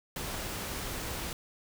pink noise, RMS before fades -37 dBFS, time 0.16-1.33 s, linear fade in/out 2 ms, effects none

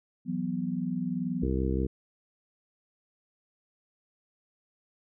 sine chord, E suspended second, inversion none, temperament just, 164.81 / 185.42 / 247.2 Hz, E3 / F#3 / B3, 0 / +4 / +2 cents, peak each -35 / -32 / -32 dBFS, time 0.25-1.48 s, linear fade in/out 50 ms
harmonic tone, 65.41 Hz, C2, in tune, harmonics 1 / 2 / 3 / 4 / 5 / 6 / 7, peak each -29 / -34 / -33 / -36 / -34 / -36 / -37 dBFS, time 1.42-1.87 s, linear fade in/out 10 ms
effects none

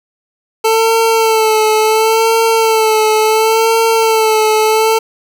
25% pulse tone with vibrato, 442.8 Hz, A4, 11 cents sharp, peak -5 dBFS, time 0.64-4.99 s, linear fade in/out 10 ms, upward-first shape sine, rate 0.71 Hz, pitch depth 40 cents each way, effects none

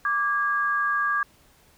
sine tone pair together, 1170 / 1636.6 Hz, D6 / G#6, -7 / -26 cents, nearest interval tritone, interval 581 cents, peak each -24 dBFS, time 0.05-1.23 s, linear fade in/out 2 ms, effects pink hiss -58 dBFS RMS until 1.77 s

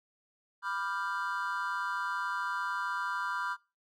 triangle chord, G dominant seventh, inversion first, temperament equal with one note detuned, 987.8 / 1183.5 / 1396.9 / 1568 Hz, B5 / D6 / F6 / G6, 0 / +13 / 0 / 0 cents, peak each -35 / -36 / -35 / -37 dBFS, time 0.62-3.57 s, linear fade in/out 50 ms, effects noise-tail reverb RT60 0.3 s tail -22 dB re dry

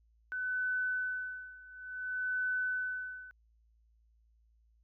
sine tone with tremolo, 1505 Hz, F#6, 29 cents sharp, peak -30 dBFS, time 0.32-3.31 s, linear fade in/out 0 ms, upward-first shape sine, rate 0.57 Hz, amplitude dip 90%, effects added 56 Hz sine -65 dBFS peak until 4.83 s

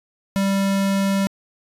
square tone, 196 Hz, G3, in tune, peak -18 dBFS, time 0.36-1.27 s, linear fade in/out 0 ms, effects resampled to 32000 Hz

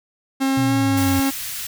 45% pulse tone with pitch glide, 268.5 to 271.9 Hz, C4 to C#4, +45 to -33 cents, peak -17 dBFS, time 0.4-1.31 s, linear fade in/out 20 ms, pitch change +22 cents, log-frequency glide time 0.66-0.72 s
sine linear sweep, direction down, 127.3 to 87.31 Hz, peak -21 dBFS, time 0.57-1.2 s, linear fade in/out 5 ms
white band-stop noise, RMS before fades -29 dBFS, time 0.97-1.67 s, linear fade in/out 5 ms, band 110 to 1600 Hz, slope 12 dB/octave
effects none

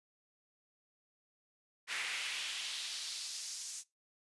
brown noise with high-pass filter sweep, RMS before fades -41 dBFS, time 1.87-3.84 s, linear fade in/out 50 ms, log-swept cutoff 2000 to 6800 Hz, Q 1.9, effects noise-tail reverb RT60 0.2 s tail -21 dB re dry + resampled to 24000 Hz

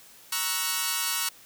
5% pulse chord, F# dominant seventh, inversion first, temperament equal with one note detuned, 938.8 / 1108.7 / 1318.5 / 1480 Hz, A#5 / C#6 / E6 / F#6, +12 / 0 / 0 / 0 cents, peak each -20 dBFS, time 0.32-1.29 s, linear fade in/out 5 ms, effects white hiss -52 dBFS RMS until 1.45 s

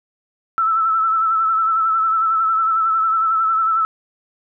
sine tone with vibrato, 1318.5 Hz, E6, in tune, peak -14 dBFS, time 0.58-3.85 s, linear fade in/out 0 ms, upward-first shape triangle, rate 11 Hz, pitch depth 46 cents each way, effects none

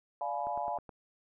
sine chord, D diminished seventh, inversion none, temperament equal with one note detuned, 587.3 / 698.5 / 845.6 / 987.8 Hz, D5 / F5 / Ab5 / Cb6, 0 / 0 / +31 / 0 cents, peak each -40 / -36 / -36 / -40 dBFS, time 0.21-0.78 s, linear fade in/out 2 ms
click train, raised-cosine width 1 ms, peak -32 dBFS, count 5, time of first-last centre 0.47-0.892 s, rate 9.47 Hz
effects none

